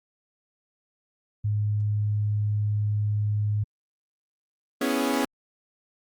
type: tone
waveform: sine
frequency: 104.7 Hz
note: G#2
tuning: 15 cents sharp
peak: -22 dBFS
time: 1.44-3.64 s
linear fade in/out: 10 ms
type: chord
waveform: sawtooth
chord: C# minor seventh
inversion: third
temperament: equal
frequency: 246.9 / 277.2 / 329.6 / 415.3 Hz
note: B3 / C#4 / E4 / G#4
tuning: 0 / 0 / 0 / 0 cents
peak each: -24 / -22 / -28 / -27 dBFS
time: 4.81-5.25 s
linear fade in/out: 5 ms
effects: Opus 48 kbps